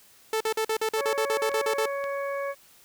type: tone bursts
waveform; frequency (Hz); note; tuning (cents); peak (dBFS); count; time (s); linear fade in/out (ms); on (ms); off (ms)
sawtooth; 440; A4; 0; -20; 13; 0.33-1.857; 2; 75; 46
type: click train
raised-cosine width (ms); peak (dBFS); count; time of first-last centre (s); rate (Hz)
0.2; -23; 4; 0.47-2.041; 1.91
type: harmonic tone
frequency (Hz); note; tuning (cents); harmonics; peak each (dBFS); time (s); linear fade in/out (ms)
558; C#5; +11; 1 / 2 / 3 / 4; -29 / -35 / -39 / -41; 0.96-2.55; 50
effects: white hiss -56 dBFS RMS until 2.84 s